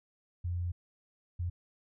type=tone bursts at uneven times; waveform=sine; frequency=87.7 Hz; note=F2; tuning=8 cents sharp; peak=-31 dBFS; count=2; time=0.44-0.72 / 1.39-1.5 s; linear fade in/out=10 ms; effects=none